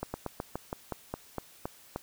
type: slowing click train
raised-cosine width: 1 ms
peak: -19 dBFS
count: 11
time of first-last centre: 0.03-1.96 s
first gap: 110 ms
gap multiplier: 1.12
effects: white hiss -56 dBFS RMS until 2.02 s